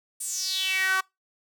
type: tone with high-pass filter sweep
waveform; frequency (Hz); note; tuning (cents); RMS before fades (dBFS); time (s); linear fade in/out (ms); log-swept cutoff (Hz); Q
sawtooth; 379; F#4; +42; -27; 0.2-1.01; 10; 9300 to 1200; 5.5
effects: noise-tail reverb RT60 0.2 s tail -24 dB re dry